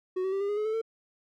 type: tone with pitch steps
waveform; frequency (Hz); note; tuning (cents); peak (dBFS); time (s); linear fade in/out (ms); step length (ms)
triangle; 370 / 380.4 / 391.1 / 402.1 / 413.4 / 425 / 437 / 449.3; F#4 / F#4 / G4 / G4 / G#4 / G#4 / A4 / A4; 0 / +48 / -4 / +44 / -8 / +40 / -12 / +36; -25; 0.16-0.816; 10; 82
effects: none